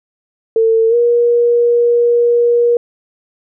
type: tone with pitch glide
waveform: sine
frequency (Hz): 450 to 475.9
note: A4 to A#4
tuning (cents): +39 to +36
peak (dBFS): -8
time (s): 0.56-2.77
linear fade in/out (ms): 2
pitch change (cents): +97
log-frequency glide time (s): 0.89-0.95
effects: none